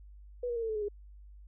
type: tone with pitch steps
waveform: sine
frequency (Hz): 490 / 475.8 / 462 / 448.6 / 435.5 / 422.9 / 410.6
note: B4 / A#4 / A#4 / A4 / A4 / G#4 / G#4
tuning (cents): -14 / +35 / -16 / +34 / -18 / +31 / -20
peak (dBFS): -31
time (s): 0.43-0.885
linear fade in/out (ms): 5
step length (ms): 65
effects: added 50 Hz sine -49 dBFS peak until 1.47 s